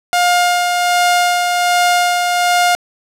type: tone with tremolo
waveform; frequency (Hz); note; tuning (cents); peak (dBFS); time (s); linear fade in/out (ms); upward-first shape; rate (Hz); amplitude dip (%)
sawtooth; 709; F5; +26; -6; 0.13-2.75; 0; sine; 1.3; 35
effects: low-pass 12000 Hz 12 dB/octave